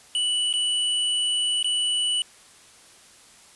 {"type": "tone with dropouts", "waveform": "square", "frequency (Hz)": 2960, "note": "F#7", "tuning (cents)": 0, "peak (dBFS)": -22, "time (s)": [0.15, 2.22], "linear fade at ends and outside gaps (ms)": 1, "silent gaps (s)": [[0.528, 0.538], [1.628, 1.644]], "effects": ["white hiss -51 dBFS RMS until 3.55 s", "resampled to 24000 Hz"]}